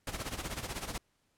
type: noise with tremolo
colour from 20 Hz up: pink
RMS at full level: -36 dBFS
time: 0.07-0.98 s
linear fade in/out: 2 ms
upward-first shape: sine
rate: 16 Hz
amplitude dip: 75%
effects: pink hiss -75 dBFS RMS until 1.37 s + low-pass 12000 Hz 12 dB/octave